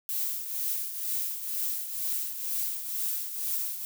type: noise with tremolo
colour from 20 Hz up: violet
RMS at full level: -29 dBFS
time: 0.09-3.85 s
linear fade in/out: 0 ms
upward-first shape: triangle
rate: 2.1 Hz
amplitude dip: 65%
effects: none